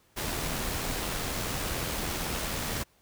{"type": "noise with amplitude modulation", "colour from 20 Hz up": "pink", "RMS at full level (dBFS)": -31, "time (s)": [0.16, 2.84], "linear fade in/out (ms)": 20, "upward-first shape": "sine", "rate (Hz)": 84.1, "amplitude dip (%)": 30, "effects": ["pink hiss -65 dBFS RMS until 3.01 s"]}